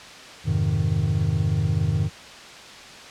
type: chord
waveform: triangle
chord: F minor seventh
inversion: none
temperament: equal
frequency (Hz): 87.31 / 103.83 / 130.81 / 155.56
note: F2 / Ab2 / C3 / Eb3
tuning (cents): 0 / 0 / 0 / 0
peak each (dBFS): -24 / -22 / -26 / -22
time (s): 0.44-2.1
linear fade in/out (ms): 50
effects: white hiss -41 dBFS RMS until 3.1 s + low-pass 5000 Hz 12 dB/octave